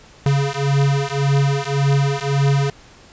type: beating tone pair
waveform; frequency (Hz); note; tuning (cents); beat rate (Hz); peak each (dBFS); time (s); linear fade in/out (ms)
square; 138.6 / 140.4; C#3 / C#3; 0 / +22; 1.8; -19; 0.26-2.7; 2
effects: pink hiss -46 dBFS RMS until 3.12 s + resampled to 16000 Hz